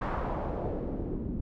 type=noise with low-pass filter sweep; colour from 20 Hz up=pink; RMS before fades=-33 dBFS; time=0.01-1.41 s; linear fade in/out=10 ms; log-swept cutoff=1300 to 240 Hz; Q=1.7; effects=none